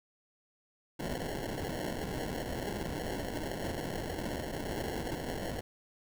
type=noise with sample-and-hold; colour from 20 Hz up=blue; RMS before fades=-37 dBFS; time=0.99-5.61 s; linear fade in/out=10 ms; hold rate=1225 Hz; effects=none